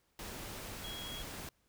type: tone in noise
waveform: sine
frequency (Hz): 3300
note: G#7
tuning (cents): -12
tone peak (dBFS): -44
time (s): 0.84-1.22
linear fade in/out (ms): 2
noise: pink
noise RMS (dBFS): -45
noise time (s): 0.19-1.49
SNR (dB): -2
effects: pink hiss -75 dBFS RMS until 1.68 s